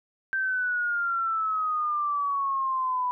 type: exponential sweep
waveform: sine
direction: down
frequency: 1568 to 987.8 Hz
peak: -24 dBFS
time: 0.33-3.11 s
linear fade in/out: 0 ms
effects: none